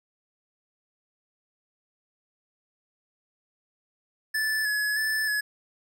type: tone with vibrato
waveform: square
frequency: 1722 Hz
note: A6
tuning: 38 cents flat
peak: -25 dBFS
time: 4.34-5.41 s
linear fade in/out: 10 ms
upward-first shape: square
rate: 1.6 Hz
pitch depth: 26 cents each way
effects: none